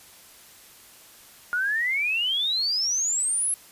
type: exponential sweep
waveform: sine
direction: up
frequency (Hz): 1411 to 11080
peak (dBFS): -22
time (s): 1.53-3.54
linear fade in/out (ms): 0
effects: white hiss -50 dBFS RMS until 3.71 s + resampled to 32000 Hz